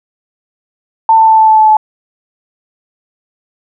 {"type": "tone with pitch steps", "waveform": "sine", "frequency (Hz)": [893, 887.9, 882.7, 877.7, 872.6, 867.6, 862.6], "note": ["A5", "A5", "A5", "A5", "A5", "A5", "A5"], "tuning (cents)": [25, 15, 5, -5, -15, -25, -35], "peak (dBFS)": -3, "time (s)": [1.09, 1.769], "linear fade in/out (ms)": 2, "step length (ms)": 97, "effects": []}